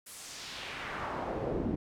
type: noise with band-pass filter sweep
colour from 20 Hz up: brown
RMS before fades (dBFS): -37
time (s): 0.06-1.76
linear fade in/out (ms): 10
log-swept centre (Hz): 11000 to 250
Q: 1.4
effects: none